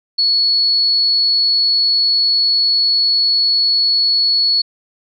sine tone, 4390 Hz, C#8, 18 cents flat, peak -11 dBFS, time 0.18-4.62 s, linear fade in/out 10 ms, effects none

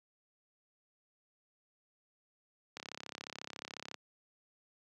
click train, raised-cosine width 0.2 ms, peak -25 dBFS, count 41, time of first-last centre 2.77-3.943 s, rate 34.1 Hz, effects high-pass 150 Hz 12 dB/octave

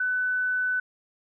sine tone, 1500 Hz, F#6, 23 cents sharp, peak -23 dBFS, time 0-0.8 s, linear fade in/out 5 ms, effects none

